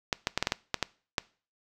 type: clicks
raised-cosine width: 0.2 ms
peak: -8 dBFS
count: 9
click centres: 0.128 / 0.271 / 0.376 / 0.426 / 0.471 / 0.521 / 0.743 / 0.827 / 1.182 s
effects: noise-tail reverb RT60 0.4 s tail -22 dB re dry